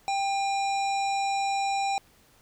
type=harmonic tone with a mistuned harmonic; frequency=790 Hz; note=G5; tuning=13 cents sharp; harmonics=1 / 3 / 5 / 7 / 9 / 10; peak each=-25 / -35 / -39 / -42 / -44 / -45 dBFS; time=0.08-1.98 s; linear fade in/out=0 ms; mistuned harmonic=3; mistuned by=+35 cents; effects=pink hiss -60 dBFS RMS until 2.41 s